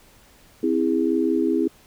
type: chord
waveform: sine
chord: C augmented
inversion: none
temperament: just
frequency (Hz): 261.6 / 327 / 408.8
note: C4 / E4 / G#4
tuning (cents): 0 / -14 / -27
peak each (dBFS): -23 / -21 / -24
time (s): 0.63-1.68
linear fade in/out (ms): 5
effects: pink hiss -53 dBFS RMS until 1.86 s